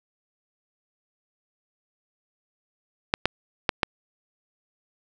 clicks, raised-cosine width 0.3 ms, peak -3 dBFS, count 4, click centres 3.139 / 3.256 / 3.692 / 3.832 s, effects none

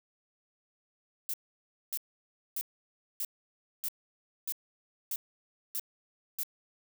violet noise bursts, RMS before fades -34 dBFS, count 9, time 1.29-6.433 s, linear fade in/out 0 ms, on 47 ms, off 590 ms, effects none

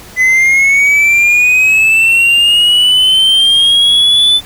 triangle linear sweep, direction up, 2011 to 3520 Hz, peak -4 dBFS, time 0.16-4.41 s, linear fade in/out 50 ms, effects pink hiss -34 dBFS RMS until 4.45 s

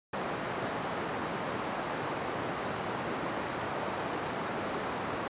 white band-pass noise, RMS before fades -35 dBFS, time 0.13-5.28 s, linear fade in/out 5 ms, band 120 to 1100 Hz, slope 12 dB/octave, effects resampled to 8000 Hz

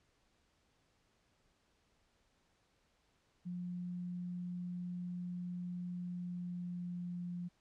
sine tone with pitch glide, 177.7 to 175.86 Hz, F3 to F3, +30 to +12 cents, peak -39 dBFS, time 3.45-7.49 s, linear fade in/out 20 ms, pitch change -18 cents, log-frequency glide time 5.95-7.38 s, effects pink hiss -75 dBFS RMS until 7.6 s + low-pass 7000 Hz 12 dB/octave

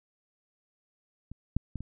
clicks, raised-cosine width 5 ms, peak -29 / -14 / -23 / -27 dBFS, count 4, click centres 1.316 / 1.566 / 1.757 / 1.806 s, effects none

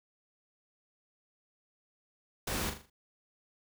pink noise with echo, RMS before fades -35 dBFS, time 2.47-2.7 s, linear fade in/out 5 ms, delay 40 ms, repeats 5, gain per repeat -7 dB, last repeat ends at 2.9 s, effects none

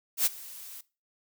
blue noise with ADSR envelope, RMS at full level -22 dBFS, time 0.17-0.81 s, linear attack 89 ms, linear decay 22 ms, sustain -22 dB, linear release 5 ms, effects noise-tail reverb RT60 0.3 s tail -20 dB re dry

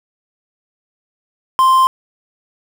triangle tone with quantisation, 1046.5 Hz, C6, in tune, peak -6 dBFS, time 1.59-1.87 s, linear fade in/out 0 ms, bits 5, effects none

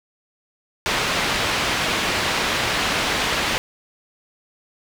white low-pass noise, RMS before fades -22 dBFS, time 0.86-3.58 s, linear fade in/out 0 ms, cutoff 3200 Hz, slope 12 dB/octave, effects none

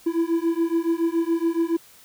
triangle beating tone pair, 329.6 / 336.7 Hz, E4 / E4, 0 / +37 cents, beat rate 7.1 Hz, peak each -21 dBFS, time 0.06-1.77 s, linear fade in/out 10 ms, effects white hiss -51 dBFS RMS until 2.04 s

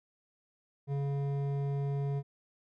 triangle tone with hard clipping, 140.3 Hz, C#3, 21 cents sharp, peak -32 dBFS, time 0.87-2.23 s, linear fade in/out 50 ms, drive 14 dB, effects none

